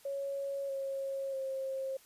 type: tone with pitch steps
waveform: sine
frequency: 554.4 / 543.9 / 533.7 Hz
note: C#5 / C#5 / C5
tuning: 0 / -33 / +34 cents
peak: -34 dBFS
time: 0.05-1.97 s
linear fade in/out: 5 ms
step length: 640 ms
effects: white hiss -61 dBFS RMS until 2.05 s + resampled to 32000 Hz